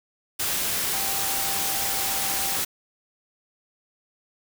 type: tone in noise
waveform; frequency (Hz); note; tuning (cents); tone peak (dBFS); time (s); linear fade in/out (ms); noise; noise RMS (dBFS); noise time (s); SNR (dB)
sine; 784; G5; 0; -35; 0.93-2.57; 10; white; -26; 0.39-2.65; -12
effects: none